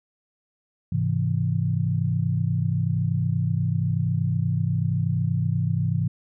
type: chord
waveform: sine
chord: Ab augmented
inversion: none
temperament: equal with one note detuned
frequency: 103.83 / 132.03 / 164.81 Hz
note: Ab2 / C3 / E3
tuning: 0 / +16 / 0 cents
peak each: -25 dBFS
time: 0.92-6.08 s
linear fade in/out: 5 ms
effects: none